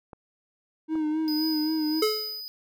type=clicks; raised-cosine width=1 ms; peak=-28 dBFS; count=2; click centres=0.132 / 0.955 s
type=tone with vibrato; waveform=triangle; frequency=311.1 Hz; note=D#4; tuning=in tune; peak=-22 dBFS; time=0.88-2.04 s; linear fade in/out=50 ms; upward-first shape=sine; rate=3.8 Hz; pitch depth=40 cents each way
type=tone with tremolo; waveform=square; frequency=4978 Hz; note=D#8; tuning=in tune; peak=-29 dBFS; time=1.28-2.48 s; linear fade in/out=0 ms; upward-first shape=triangle; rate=1.5 Hz; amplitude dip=60%
type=tone with exponential decay; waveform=square; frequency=430 Hz; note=A4; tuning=40 cents flat; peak=-19 dBFS; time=2.02-2.41 s; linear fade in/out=5 ms; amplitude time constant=83 ms
effects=none